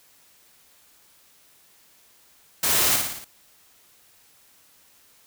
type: noise with echo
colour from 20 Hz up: white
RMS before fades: -22 dBFS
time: 2.63-2.96 s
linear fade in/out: 5 ms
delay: 57 ms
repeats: 5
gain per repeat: -4 dB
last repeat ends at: 3.245 s
effects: white hiss -57 dBFS RMS until 5.26 s